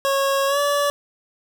25% pulse tone with pitch glide, 549 to 574.3 Hz, C#5 to D5, -17 to -39 cents, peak -14 dBFS, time 0.05-0.9 s, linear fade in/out 0 ms, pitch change +78 cents, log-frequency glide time 0.47-0.59 s, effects none

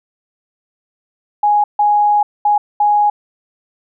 sine tone bursts at uneven times, 830.6 Hz, G#5, in tune, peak -9 dBFS, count 4, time 1.43-1.64 / 1.79-2.23 / 2.45-2.58 / 2.8-3.1 s, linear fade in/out 5 ms, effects none

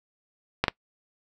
clicks, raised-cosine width 0.3 ms, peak -5 dBFS, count 2, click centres 0.64 / 0.682 s, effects noise-tail reverb RT60 0.1 s tail -23 dB re dry

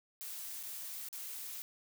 blue noise with dropouts, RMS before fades -44 dBFS, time 0.21-1.62 s, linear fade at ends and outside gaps 0 ms, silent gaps 0.629-0.635 / 1.087-1.128 s, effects none

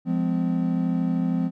triangle chord, F minor, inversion none, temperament equal with one note detuned, 174.61 / 207.7 / 256.4 Hz, F3 / Ab3 / C4, 0 / 0 / -35 cents, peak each -22 / -27 / -23 dBFS, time 0.05-1.51 s, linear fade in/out 50 ms, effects none

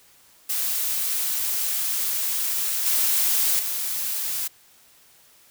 blue noise with level steps, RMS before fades -25 / -21 / -27 dBFS, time 0.49-4.48 s, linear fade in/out 10 ms, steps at 2.86 / 3.59 s, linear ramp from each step 2 ms, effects white hiss -55 dBFS RMS until 5.5 s

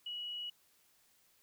sine tone, 2925 Hz, F#7, 21 cents flat, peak -39 dBFS, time 0.06-0.5 s, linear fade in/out 5 ms, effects white hiss -70 dBFS RMS until 1.42 s

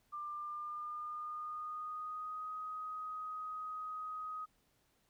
sine tone with pitch glide, 1191 to 1255.3 Hz, D6 to D#6, +24 to +15 cents, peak -40 dBFS, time 0.12-4.46 s, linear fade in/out 20 ms, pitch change +91 cents, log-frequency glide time 0.3-2.51 s, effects pink hiss -75 dBFS RMS until 5.09 s

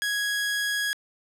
sawtooth tone, 1661.2 Hz, G#6, in tune, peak -21 dBFS, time 0.02-0.93 s, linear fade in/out 0 ms, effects low-pass 12000 Hz 12 dB/octave + 8-bit

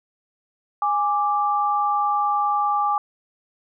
sine tone pair together, 824.8 / 1174.7 Hz, G#5 / D6, -12 / 0 cents, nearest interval tritone, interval 612 cents, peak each -21 dBFS, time 0.82-2.98 s, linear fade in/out 2 ms, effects none

